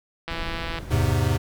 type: click train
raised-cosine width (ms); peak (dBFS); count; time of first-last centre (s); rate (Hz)
0.3; -15; 85; 0.28-0.786; 166
type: noise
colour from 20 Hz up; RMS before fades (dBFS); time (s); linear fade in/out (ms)
brown; -33; 0.29-1.15; 20
type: chord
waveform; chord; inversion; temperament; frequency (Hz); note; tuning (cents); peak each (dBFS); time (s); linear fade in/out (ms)
square; E augmented; none; equal; 82.41 / 103.83 / 130.81; E2 / G#2 / B#2; 0 / 0 / 0; -25 / -24 / -25; 0.9-1.38; 20
effects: none